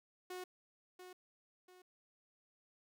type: tone with echo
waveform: sawtooth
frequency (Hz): 365.1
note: F#4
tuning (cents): -23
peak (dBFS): -40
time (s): 0.3-0.44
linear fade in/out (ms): 5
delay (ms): 690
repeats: 2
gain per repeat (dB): -8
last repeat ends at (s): 1.82
effects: none